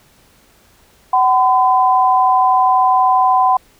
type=tone pair together; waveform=sine; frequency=754 / 1013.5 Hz; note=F#5 / B5; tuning=+32 / +45 cents; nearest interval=perfect fourth; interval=513 cents; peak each=-12 dBFS; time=1.13-3.57 s; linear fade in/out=5 ms; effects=pink hiss -51 dBFS RMS until 3.79 s